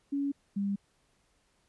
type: tone pair in turn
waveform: sine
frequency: 281 / 199.62 Hz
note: C#4 / G3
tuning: +24 / +32 cents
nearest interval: tritone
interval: 592 cents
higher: first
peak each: -28 dBFS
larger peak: neither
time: 0.12-0.32 / 0.56-0.76 s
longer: neither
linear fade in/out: 10 ms
effects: pink hiss -71 dBFS RMS until 1.68 s + resampled to 24000 Hz